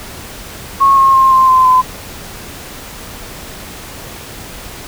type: tone with pitch steps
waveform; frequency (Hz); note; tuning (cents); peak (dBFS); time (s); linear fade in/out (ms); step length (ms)
sine; 1093 / 1078 / 1063.1 / 1048.5 / 1034 / 1019.8; C#6 / C#6 / C6 / C6 / C6 / C6; -25 / -49 / +27 / +3 / -21 / -45; -5; 0.8-1.82; 20; 170
effects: pink hiss -30 dBFS RMS until 4.87 s